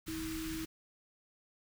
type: band-stop noise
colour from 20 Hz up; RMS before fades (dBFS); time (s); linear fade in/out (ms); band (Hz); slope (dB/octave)
pink; -44; 0.06-0.66; 20; 210 to 1200; 24
type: tone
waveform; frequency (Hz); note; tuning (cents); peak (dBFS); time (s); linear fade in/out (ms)
sine; 320; D#4; +49; -38; 0.08-0.65; 2
effects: none